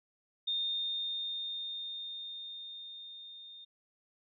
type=tone with level ramp; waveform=sine; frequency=3648 Hz; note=A#7; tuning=38 cents flat; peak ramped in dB=-30 to -48 dBFS; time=0.47-3.65 s; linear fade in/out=10 ms; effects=none